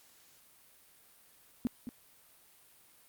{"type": "tone with echo", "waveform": "sine", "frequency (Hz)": 241.9, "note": "B3", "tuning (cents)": -36, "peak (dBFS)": -27, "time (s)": [1.65, 1.67], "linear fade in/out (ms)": 0, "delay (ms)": 220, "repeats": 1, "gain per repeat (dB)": -10, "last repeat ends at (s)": 1.89, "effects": ["white hiss -62 dBFS RMS until 3.08 s", "Opus 48 kbps"]}